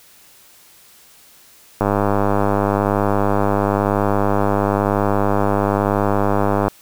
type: click train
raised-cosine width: 1 ms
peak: -3 dBFS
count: 493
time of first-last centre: 1.81-6.681 s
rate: 101 Hz
effects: white hiss -48 dBFS RMS until 6.81 s